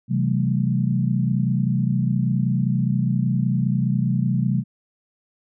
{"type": "chord", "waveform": "sine", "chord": "F# half-diminished seventh", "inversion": "second", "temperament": "equal with one note detuned", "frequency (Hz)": [130.81, 164.81, 189.87, 220], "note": ["C3", "E3", "F#3", "A3"], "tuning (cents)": [0, 0, 45, 0], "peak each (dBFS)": [-21, -26, -23, -26], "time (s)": [0.08, 4.64], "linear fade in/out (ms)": 50, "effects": []}